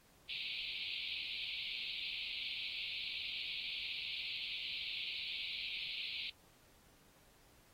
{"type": "band-pass noise", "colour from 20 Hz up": "pink", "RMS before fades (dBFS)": -43, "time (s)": [0.29, 6.3], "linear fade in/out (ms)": 5, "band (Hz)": [2300, 4300], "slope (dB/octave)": 96, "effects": ["pink hiss -67 dBFS RMS until 7.73 s", "AAC 48 kbps"]}